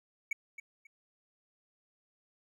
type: tone with echo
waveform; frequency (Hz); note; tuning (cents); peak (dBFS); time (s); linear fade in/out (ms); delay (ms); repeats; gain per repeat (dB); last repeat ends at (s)
triangle; 2246; C#7; +22; -28; 0.31-0.33; 5; 270; 2; -12; 0.87
effects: none